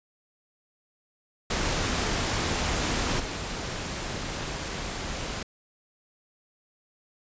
pink noise with level steps, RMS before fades -27 / -33 dBFS, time 1.5-5.43 s, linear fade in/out 5 ms, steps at 3.19 s, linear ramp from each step 10 ms, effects resampled to 16000 Hz

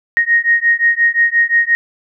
sine beating tone pair, 1864.7 / 1870.4 Hz, A#6 / A#6, 0 / +5 cents, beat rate 5.7 Hz, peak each -13 dBFS, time 0.17-1.75 s, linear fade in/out 0 ms, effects none

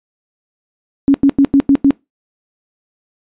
sine tone bursts, 277.2 Hz, C#4, in tune, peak -5 dBFS, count 6, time 1.08-1.907 s, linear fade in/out 0 ms, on 62 ms, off 91 ms, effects noise-tail reverb RT60 0.2 s tail -22 dB re dry + resampled to 8000 Hz

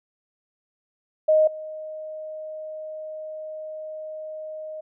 sine tone with level steps, 622.3 Hz, D#5, in tune, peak -14 / -32 dBFS, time 1.28-4.81 s, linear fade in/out 10 ms, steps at 1.47 s, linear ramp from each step 5 ms, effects none

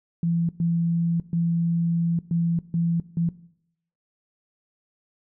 sine tone bursts at uneven times, 168.6 Hz, E3, 39 cents sharp, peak -20 dBFS, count 6, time 0.23-0.49 / 0.6-1.2 / 1.33-2.19 / 2.31-2.59 / 2.74-3 / 3.17-3.29 s, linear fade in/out 2 ms, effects noise-tail reverb RT60 0.7 s tail -18 dB re dry

